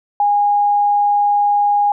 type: tone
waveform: sine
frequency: 820 Hz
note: G#5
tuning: 22 cents flat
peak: -11 dBFS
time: 0.2-1.92 s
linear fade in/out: 2 ms
effects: none